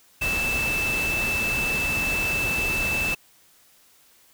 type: tone in noise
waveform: sine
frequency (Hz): 2637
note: E7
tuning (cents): 0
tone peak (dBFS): -23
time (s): 0.21-3.15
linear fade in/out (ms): 10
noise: pink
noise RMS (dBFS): -30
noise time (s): 0.21-3.15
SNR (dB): +4
effects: white hiss -57 dBFS RMS until 4.33 s